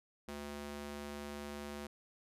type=tone with high-pass filter; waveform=square; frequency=72.5 Hz; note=D2; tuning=22 cents flat; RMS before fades=-45 dBFS; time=0.28-1.87 s; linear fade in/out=5 ms; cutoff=200 Hz; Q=0.74; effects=resampled to 32000 Hz